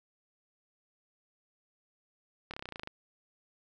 slowing click train, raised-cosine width 0.3 ms, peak -24 dBFS, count 12, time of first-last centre 2.51-2.874 s, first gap 27 ms, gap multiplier 1.04, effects none

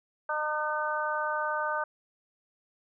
harmonic tone, 303.7 Hz, D#4, 42 cents flat, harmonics 2 / 3 / 4 / 5, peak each -34 / -33 / -33 / -33 dBFS, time 0.29-1.84 s, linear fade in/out 5 ms, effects none

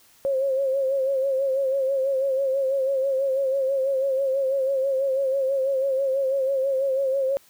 sine tone with vibrato, 538 Hz, C5, 48 cents sharp, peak -20 dBFS, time 0.25-7.37 s, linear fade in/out 0 ms, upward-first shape sine, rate 6.1 Hz, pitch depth 55 cents each way, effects white hiss -56 dBFS RMS until 7.49 s

